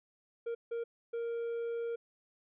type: tone bursts at uneven times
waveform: triangle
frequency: 466.2 Hz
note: A#4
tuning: in tune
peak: -32 dBFS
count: 3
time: 0.46-0.55 / 0.71-0.84 / 1.13-1.96 s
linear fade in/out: 10 ms
effects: resampled to 8000 Hz